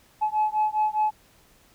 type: beating tone pair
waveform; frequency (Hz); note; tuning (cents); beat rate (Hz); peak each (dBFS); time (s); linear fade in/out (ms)
sine; 853 / 857.9; G#5 / A5; +46 / -44; 4.9; -23 / -23; 0.21-1.11; 20
effects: tanh soft clip ceiling -16 dBFS + pink hiss -58 dBFS RMS until 1.74 s